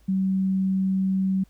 sine tone, 190.6 Hz, G3, 48 cents flat, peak -20 dBFS, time 0.08-1.44 s, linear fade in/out 10 ms, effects added 52 Hz sine -54 dBFS peak until 1.49 s + pink hiss -64 dBFS RMS until 1.49 s

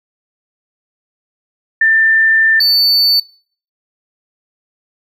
sine / triangle tone pair in turn, 1786 / 4500 Hz, A6 / C#8, +25 / +25 cents, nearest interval octave + major third, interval 1600 cents, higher second, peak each -7 dBFS, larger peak neither, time 1.81-2.6 / 2.6-3.2 s, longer first, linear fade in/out 5 ms, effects noise-tail reverb RT60 0.5 s tail -25 dB re dry

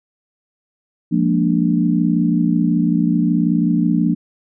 sine chord, Bb dominant seventh, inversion second, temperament equal, 174.61 / 207.7 / 233.1 / 293.7 Hz, F3 / Ab3 / Bb3 / D4, 0 / 0 / 0 / 0 cents, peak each -17 / -23 / -18 / -19 dBFS, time 1.11-4.15 s, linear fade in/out 20 ms, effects none

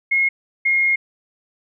sine tone pair in turn, 2159 / 2144 Hz, C#7 / C7, -46 / +42 cents, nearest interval unison, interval 12 cents, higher first, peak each -14 dBFS, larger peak neither, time 0.11-0.29 / 0.65-0.96 s, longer second, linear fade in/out 10 ms, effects none

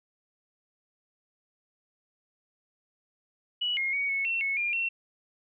sine tone with pitch steps, 2938 / 2144 / 2243 / 2201 / 2709 / 2198 / 2404 / 2716 Hz, F#7 / C7 / C#7 / C#7 / E7 / C#7 / D7 / F7, -13 / +42 / +20 / -13 / +47 / -15 / +40 / -49 cents, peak -26 dBFS, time 3.61-4.89 s, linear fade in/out 10 ms, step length 160 ms, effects none

